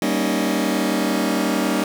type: chord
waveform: sawtooth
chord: Eb dominant seventh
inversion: first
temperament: just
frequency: 194.45 / 233.3 / 280 / 311.1 Hz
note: G3 / Bb3 / Db4 / Eb4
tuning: -14 / +2 / +18 / 0 cents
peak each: -20 dBFS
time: 0.02-1.84 s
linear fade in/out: 2 ms
effects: none